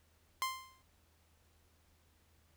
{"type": "tone with exponential decay", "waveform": "sawtooth", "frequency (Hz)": 1046.5, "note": "C6", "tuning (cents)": 0, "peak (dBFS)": -27, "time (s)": [0.42, 0.82], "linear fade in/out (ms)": 0, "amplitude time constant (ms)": 85, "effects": ["added 80 Hz sine -70 dBFS peak until 2.56 s", "pink hiss -72 dBFS RMS until 2.56 s"]}